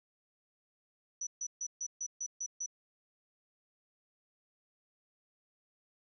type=tone bursts; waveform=sine; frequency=5930 Hz; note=F#8; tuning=3 cents sharp; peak=-35 dBFS; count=8; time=1.21-2.662 s; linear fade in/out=5 ms; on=59 ms; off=140 ms; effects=none